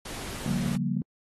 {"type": "noise", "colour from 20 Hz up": "pink", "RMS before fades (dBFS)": -38, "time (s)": [0.05, 0.76], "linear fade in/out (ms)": 5}
{"type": "chord", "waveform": "sine", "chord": "G half-diminished seventh", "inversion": "second", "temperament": "just", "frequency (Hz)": [141.12, 176.4, 196, 235.2], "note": ["Db3", "F3", "G3", "Bb3"], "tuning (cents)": [31, 18, 0, 16], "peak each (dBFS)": -31, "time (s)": [0.46, 1.02], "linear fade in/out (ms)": 2}
{"effects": ["AAC 32 kbps"]}